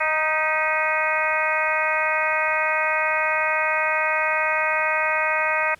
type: harmonic tone with a mistuned harmonic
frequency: 311.1 Hz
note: D#4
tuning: in tune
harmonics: 2 / 3 / 4 / 5 / 6 / 7 / 8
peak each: -27 / -27 / -27 / -27 / -27 / -27 / -27 dBFS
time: 0-5.75 s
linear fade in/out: 10 ms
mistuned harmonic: 6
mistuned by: +48 cents
effects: pink hiss -54 dBFS RMS until 5.79 s + low-pass 12000 Hz 12 dB/octave